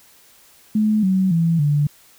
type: tone with pitch steps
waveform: sine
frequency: 214.3 / 188.73 / 166.21 / 146.37 Hz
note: A3 / F#3 / E3 / D3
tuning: -45 / +35 / +15 / -5 cents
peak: -14 dBFS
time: 0.75-1.87 s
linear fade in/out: 5 ms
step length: 280 ms
effects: white hiss -51 dBFS RMS until 2.18 s